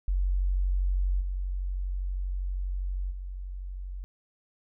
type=tone with level steps; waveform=sine; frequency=46.25 Hz; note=F#1; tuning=in tune; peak=-23 / -28 / -34 dBFS; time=0.08-4.04 s; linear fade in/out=0 ms; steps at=1.2 / 3.1 s; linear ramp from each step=20 ms; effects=none